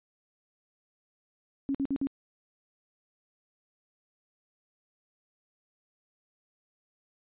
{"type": "tone bursts", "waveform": "sine", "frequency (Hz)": 274.8, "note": "C#4", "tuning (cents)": -15, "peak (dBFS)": -26, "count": 4, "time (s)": [1.69, 2.07], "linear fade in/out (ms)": 0, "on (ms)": 56, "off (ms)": 52, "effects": ["resampled to 8000 Hz"]}